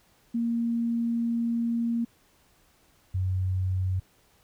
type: tone pair in turn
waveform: sine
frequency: 233.1 / 93.15 Hz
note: A#3 / F#2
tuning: 0 / +12 cents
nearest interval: octave + major third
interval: 1588 cents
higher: first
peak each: -24 dBFS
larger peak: neither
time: 0.34-2.05 / 3.14-4 s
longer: first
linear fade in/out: 10 ms
effects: pink hiss -63 dBFS RMS until 4.43 s